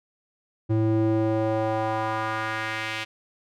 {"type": "tone with band-pass filter sweep", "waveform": "square", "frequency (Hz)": 110, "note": "A2", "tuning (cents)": 0, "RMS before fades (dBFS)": -25, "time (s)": [0.69, 3.05], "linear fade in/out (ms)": 20, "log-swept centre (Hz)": [230, 2700], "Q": 1.7, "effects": []}